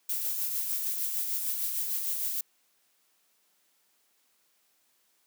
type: noise with tremolo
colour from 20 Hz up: violet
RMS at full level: -30 dBFS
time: 0.09-2.41 s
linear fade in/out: 5 ms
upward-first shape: sine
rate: 6.6 Hz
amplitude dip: 35%
effects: white hiss -70 dBFS RMS until 5.26 s + high-pass 200 Hz 12 dB/octave